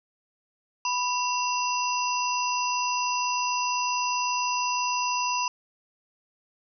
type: harmonic tone with a mistuned harmonic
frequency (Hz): 987.8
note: B5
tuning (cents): 0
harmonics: 1 / 3 / 5 / 6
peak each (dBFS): -26 / -31 / -33 / -34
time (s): 0.85-5.48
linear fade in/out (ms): 2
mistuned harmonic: 3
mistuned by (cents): -140
effects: none